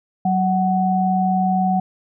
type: tone pair together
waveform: sine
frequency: 187.2 / 746 Hz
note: F#3 / F#5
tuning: +20 / +14 cents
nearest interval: 2 octaves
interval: 2394 cents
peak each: -18 dBFS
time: 0.25-1.8 s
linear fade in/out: 5 ms
effects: none